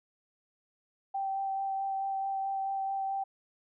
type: tone with vibrato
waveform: sine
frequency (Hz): 779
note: G5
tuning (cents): -11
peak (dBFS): -30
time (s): 1.14-3.24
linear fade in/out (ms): 10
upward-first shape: sine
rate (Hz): 4.6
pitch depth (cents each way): 11
effects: none